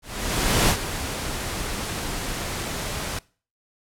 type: noise with ADSR envelope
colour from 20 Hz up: pink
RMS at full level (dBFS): -18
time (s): 0.02-3.19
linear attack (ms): 670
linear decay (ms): 76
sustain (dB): -11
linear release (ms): 4
effects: noise-tail reverb RT60 0.4 s tail -23 dB re dry + low-pass 12000 Hz 12 dB/octave